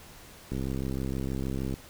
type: click train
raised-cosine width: 3 ms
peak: -20 dBFS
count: 82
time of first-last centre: 0.52-1.74 s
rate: 66.4 Hz
effects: pink hiss -50 dBFS RMS until 1.89 s